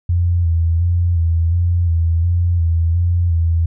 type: tone with vibrato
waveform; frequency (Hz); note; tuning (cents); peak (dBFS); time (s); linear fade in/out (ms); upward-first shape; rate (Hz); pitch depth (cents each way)
sine; 85; F2; -46; -12; 0.09-3.66; 5; square; 1.4; 39
effects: none